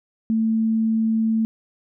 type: tone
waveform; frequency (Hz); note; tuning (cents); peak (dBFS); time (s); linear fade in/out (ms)
sine; 222.7; A3; +21; -17; 0.3-1.45; 0
effects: none